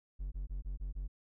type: tone bursts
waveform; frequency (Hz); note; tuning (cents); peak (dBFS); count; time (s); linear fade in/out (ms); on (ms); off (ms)
triangle; 46.25; F#1; 0; -34; 6; 0.19-1.08; 20; 130; 22
effects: none